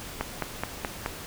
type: click train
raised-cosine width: 0.5 ms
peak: -12 dBFS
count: 5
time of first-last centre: 0.21-1.061 s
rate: 4.7 Hz
effects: pink hiss -40 dBFS RMS until 1.26 s